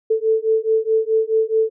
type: beating tone pair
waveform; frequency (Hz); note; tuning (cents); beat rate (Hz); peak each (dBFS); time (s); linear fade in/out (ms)
sine; 440 / 444.7; A4 / A4; 0 / +18; 4.7; -18; 0.1-1.7; 10
effects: none